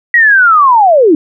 sine linear sweep, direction down, 1935 to 285 Hz, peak -3 dBFS, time 0.14-1.15 s, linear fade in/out 2 ms, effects none

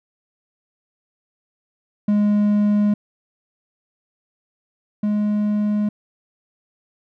triangle tone pair in turn, 207.4 / 209 Hz, G#3 / G#3, -2 / +11 cents, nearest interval unison, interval 13 cents, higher second, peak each -12 / -15 dBFS, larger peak first, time 2.08-2.94 / 5.03-5.89 s, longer neither, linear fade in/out 5 ms, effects none

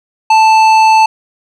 sine tone with tanh clipping, 880 Hz, A5, in tune, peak -6 dBFS, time 0.3-1.06 s, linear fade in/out 5 ms, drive 13 dB, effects none

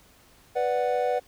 triangle chord, B minor, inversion none, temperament equal, 493.9 / 587.3 / 740 Hz, B4 / D5 / F#5, 0 / 0 / 0 cents, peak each -24 / -27 / -25 dBFS, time 0.55-1.2 s, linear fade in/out 20 ms, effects pink hiss -57 dBFS RMS until 1.27 s

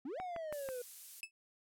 triangle exponential two-way sweep, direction up then down, 241.4 to 761 to 481.3 Hz, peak -38 dBFS, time 0.05-0.82 s, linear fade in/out 5 ms, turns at 0.2 s
click train, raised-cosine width 0.5 ms, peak -29 dBFS, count 4, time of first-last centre 0.2-0.689 s, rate 6.14 Hz
violet noise, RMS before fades -47 dBFS, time 0.52-1.21 s, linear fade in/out 10 ms
40% pulse tone with exponential decay, 2613 Hz, E7, 16 cents flat, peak -36 dBFS, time 1.23-1.31 s, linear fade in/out 1 ms, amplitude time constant 16 ms
effects low-pass 12000 Hz 12 dB/octave

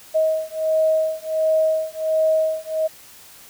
sine beating tone pair, 632 / 633.4 Hz, D#5 / D#5, +27 / +31 cents, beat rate 1.4 Hz, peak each -20 / -20 dBFS, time 0.14-2.88 s, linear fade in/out 20 ms, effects white hiss -45 dBFS RMS until 3.49 s

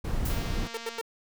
brown noise, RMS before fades -29 dBFS, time 0.04-0.68 s, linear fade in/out 10 ms
blue noise with exponential decay, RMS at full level -35 dBFS, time 0.25-0.66 s, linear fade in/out 5 ms, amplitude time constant 88 ms
click train, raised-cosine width 0.2 ms, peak -24 dBFS, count 160, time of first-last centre 0.3-0.988 s, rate 231 Hz
sawtooth tone bursts, 456.1 Hz, A#4, 38 cents flat, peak -26 dBFS, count 3, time 0.74-1.014 s, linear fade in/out 5 ms, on 34 ms, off 86 ms
effects none

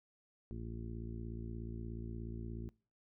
harmonic tone, 56.8 Hz, A#1, 44 cents flat, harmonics 1 / 2 / 3 / 4 / 5 / 6 / 7, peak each -45 / -46 / -54 / -48 / -59 / -52 / -58 dBFS, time 0.51-2.69 s, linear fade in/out 0 ms, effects noise-tail reverb RT60 0.4 s tail -24 dB re dry

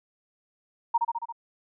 sine tone with echo, 932.3 Hz, A#5, in tune, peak -18 dBFS, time 0.94-0.98 s, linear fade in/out 10 ms, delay 69 ms, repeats 5, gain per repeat -3 dB, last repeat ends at 1.325 s, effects none

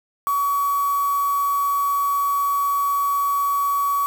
sine tone with quantisation, 1132 Hz, C#6, 36 cents sharp, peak -18 dBFS, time 0.27-4.06 s, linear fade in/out 0 ms, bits 5, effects none

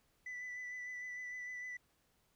sine tone with vibrato, 1986 Hz, B6, 9 cents sharp, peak -40 dBFS, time 0.26-1.77 s, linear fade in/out 5 ms, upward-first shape sine, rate 6.6 Hz, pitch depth 19 cents each way, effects tanh soft clip ceiling -41 dBFS + pink hiss -75 dBFS RMS until 2.35 s

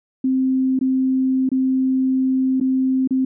sine tone with dropouts, 261.5 Hz, C4, 1 cent flat, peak -15 dBFS, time 0.24-3.25 s, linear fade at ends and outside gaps 5 ms, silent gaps 0.791-0.811 / 1.491-1.516 / 2.601-2.61 / 3.075-3.107 s, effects none

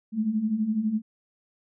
sine beating tone pair, 207.7 / 219.7 Hz, G#3 / A3, 0 / -2 cents, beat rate 12 Hz, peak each -30 / -24 dBFS, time 0.12-1.02 s, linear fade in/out 50 ms, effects none

